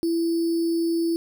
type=tone with sample-and-hold; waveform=sine; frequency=333.7 Hz; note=E4; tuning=21 cents sharp; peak=-20 dBFS; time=0.03-1.16 s; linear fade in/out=0 ms; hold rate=4900 Hz; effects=none